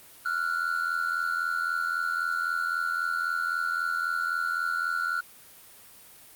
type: tone pair together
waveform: triangle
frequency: 1376.2 / 1460 Hz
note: F6 / F#6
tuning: -26 / -24 cents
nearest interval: minor second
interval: 102 cents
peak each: -27 dBFS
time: 0.25-5.21 s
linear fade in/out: 10 ms
effects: white hiss -51 dBFS RMS until 6.35 s + Opus 32 kbps